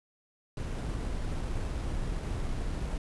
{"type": "noise with sample-and-hold", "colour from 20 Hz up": "brown", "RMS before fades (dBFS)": -33, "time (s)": [0.57, 2.98], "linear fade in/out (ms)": 2, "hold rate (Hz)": 8820, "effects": ["resampled to 24000 Hz"]}